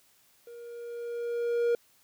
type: tone with level ramp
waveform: triangle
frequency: 473 Hz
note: A#4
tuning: 25 cents sharp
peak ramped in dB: -42 to -20 dBFS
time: 0.47-1.75 s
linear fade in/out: 2 ms
effects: white hiss -64 dBFS RMS until 2.03 s